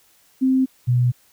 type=tone pair in turn; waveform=sine; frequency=261.6 / 123.18 Hz; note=C4 / B2; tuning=0 / -4 cents; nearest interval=octave + minor second; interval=1304 cents; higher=first; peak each=-14 dBFS; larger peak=neither; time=0.41-0.66 / 0.87-1.12 s; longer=neither; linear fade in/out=20 ms; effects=white hiss -57 dBFS RMS until 1.32 s